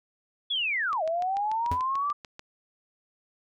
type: linear two-way sweep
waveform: sine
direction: down then up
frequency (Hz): 3461 to 621 to 1187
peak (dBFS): -25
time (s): 0.5-2.13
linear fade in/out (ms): 10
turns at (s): 1.03
type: click train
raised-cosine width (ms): 0.2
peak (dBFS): -24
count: 11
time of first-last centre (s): 0.93-2.394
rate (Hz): 6.83
type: tone with exponential decay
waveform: square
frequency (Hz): 85.6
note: F2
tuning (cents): -34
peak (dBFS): -26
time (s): 1.71-1.82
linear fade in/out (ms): 5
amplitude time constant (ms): 23
effects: none